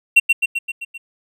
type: tone with echo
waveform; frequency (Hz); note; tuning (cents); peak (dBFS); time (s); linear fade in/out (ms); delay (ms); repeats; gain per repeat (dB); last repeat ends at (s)
triangle; 2733; F7; -38; -4; 0.16-0.2; 10; 130; 6; -4; 0.98
effects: none